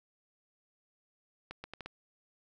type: accelerating click train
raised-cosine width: 0.3 ms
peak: -26 dBFS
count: 5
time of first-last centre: 1.51-1.86 s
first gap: 130 ms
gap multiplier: 0.74
effects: none